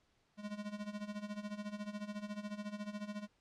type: tone with tremolo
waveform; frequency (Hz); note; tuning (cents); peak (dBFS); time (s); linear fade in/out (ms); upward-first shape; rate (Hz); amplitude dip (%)
square; 207.7; G#3; 0; -39; 0.37-3.28; 50; sine; 14; 80
effects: pink hiss -75 dBFS RMS until 3.4 s + low-pass 6000 Hz 12 dB/octave